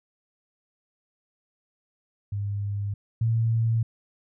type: tone pair in turn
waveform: sine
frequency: 101.4 / 113.82 Hz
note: G#2 / A#2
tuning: -41 / -41 cents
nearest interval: major second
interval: 200 cents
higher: second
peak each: -26 / -20 dBFS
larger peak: second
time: 2.32-2.94 / 3.21-3.83 s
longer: neither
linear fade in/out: 5 ms
effects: none